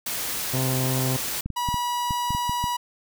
white noise, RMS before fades -29 dBFS, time 0.06-1.41 s, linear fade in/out 5 ms
harmonic tone, 130 Hz, C3, 11 cents flat, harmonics 1 / 2 / 3 / 4 / 5 / 6 / 7 / 8, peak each -24 / -30 / -34 / -36 / -38 / -40 / -41 / -42 dBFS, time 0.53-1.17 s, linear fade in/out 10 ms
clicks, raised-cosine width 5 ms, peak -17 dBFS, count 9, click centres 1.46 / 1.503 / 1.688 / 1.743 / 2.108 / 2.306 / 2.349 / 2.495 / 2.641 s
45% pulse tone, 971 Hz, B5, 30 cents flat, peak -24 dBFS, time 1.56-2.77 s, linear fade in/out 10 ms
effects none

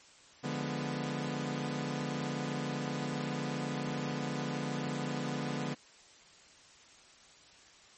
sawtooth chord, D diminished seventh, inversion none, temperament equal, 146.83 / 174.61 / 207.7 / 246.9 Hz, D3 / F3 / Ab3 / Cb4, 0 / 0 / 0 / 0 cents, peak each -34 / -38 / -38 / -34 dBFS, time 0.43-5.75 s, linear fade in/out 20 ms, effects white hiss -58 dBFS RMS until 7.97 s + MP3 32 kbps

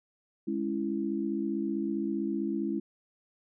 sine chord, C# minor, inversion second, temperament just, 207.9 / 277.2 / 332.6 Hz, G#3 / C#4 / E4, +2 / 0 / +16 cents, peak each -33 / -34 / -32 dBFS, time 0.47-2.8 s, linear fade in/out 10 ms, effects none

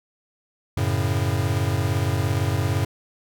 square chord, F# minor, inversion none, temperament equal, 92.5 / 110 / 138.59 Hz, F#2 / A2 / C#3, 0 / 0 / 0 cents, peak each -25 / -25 / -27 dBFS, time 0.77-2.85 s, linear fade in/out 5 ms, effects none

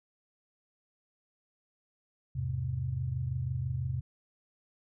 sine chord, E augmented, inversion none, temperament just, 82.41 / 103.01 / 128.76 Hz, E2 / G#2 / B#2, 0 / -14 / -27 cents, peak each -37 / -38 / -32 dBFS, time 2.35-4.01 s, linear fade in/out 10 ms, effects none

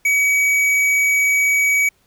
sine tone with tanh clipping, 2269 Hz, C#7, 40 cents sharp, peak -15 dBFS, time 0.05-1.89 s, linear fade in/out 5 ms, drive 12 dB, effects pink hiss -60 dBFS RMS until 2.06 s

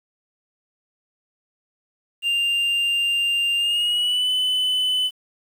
triangle tone with pitch glide, 2794 to 3012 Hz, F7 to F#7, 0 to +30 cents, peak -17 dBFS, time 2.22-5.11 s, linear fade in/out 50 ms, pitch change +130 cents, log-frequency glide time 3.57-4.3 s, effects 8-bit

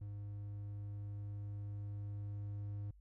triangle tone with level ramp, 102.1 Hz, G#2, 29 cents flat, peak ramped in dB -41 to -38 dBFS, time 0.01-2.91 s, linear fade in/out 5 ms, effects added 50 Hz sine -59 dBFS peak until 3 s

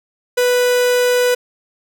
45% pulse tone, 493.9 Hz, B4, in tune, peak -12 dBFS, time 0.37-1.35 s, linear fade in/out 10 ms, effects none

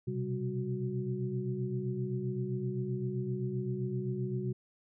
sine tone cluster, 123.4 / 131.1 / 195.1 / 367.8 Hz, B2 / C3 / G3 / F#4, -1 / +4 / -8 / -10 cents, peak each -40 / -35 / -38 / -38 dBFS, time 0.07-4.53 s, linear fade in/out 10 ms, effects none

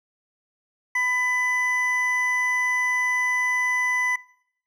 triangle tone pair together, 999 / 1998 Hz, B5 / B6, +20 / +20 cents, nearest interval octave, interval 1200 cents, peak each -28 / -19 dBFS, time 0.95-4.16 s, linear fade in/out 5 ms, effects noise-tail reverb RT60 0.7 s tail -22 dB re dry

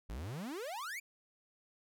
45% pulse exponential sweep, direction up, 46.78 to 2440 Hz, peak -40 dBFS, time 0.09-1 s, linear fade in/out 10 ms, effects none

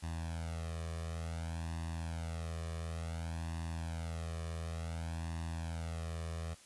sawtooth tone with flanger, 82.41 Hz, E2, in tune, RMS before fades -40 dBFS, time 0.02-6.55 s, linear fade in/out 20 ms, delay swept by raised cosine 1.1 to 1.7 ms, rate 0.56 Hz, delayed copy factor +0.9, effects white hiss -59 dBFS RMS until 6.65 s + resampled to 24000 Hz

